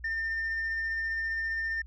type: tone with tremolo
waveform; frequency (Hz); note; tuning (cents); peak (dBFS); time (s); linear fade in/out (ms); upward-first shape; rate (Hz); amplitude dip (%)
sine; 1805; A6; +44; -26; 0.04-1.82; 5; triangle; 15; 25
effects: tanh soft clip ceiling -27 dBFS + added 60 Hz sine -44 dBFS peak until 1.86 s